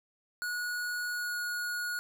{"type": "tone with pitch glide", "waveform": "square", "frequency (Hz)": [1457, 1447.8], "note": ["F#6", "F#6"], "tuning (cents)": [-27, -38], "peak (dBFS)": -33, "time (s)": [0.42, 1.99], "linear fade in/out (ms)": 0, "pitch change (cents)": -11, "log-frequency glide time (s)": [1.09, 1.36], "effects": []}